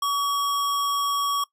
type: tone with sample-and-hold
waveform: sine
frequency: 1136 Hz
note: C#6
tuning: 42 cents sharp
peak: -21 dBFS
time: 0.02-1.44 s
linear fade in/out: 5 ms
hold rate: 4410 Hz
effects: noise-tail reverb RT60 0.1 s tail -21 dB re dry + resampled to 32000 Hz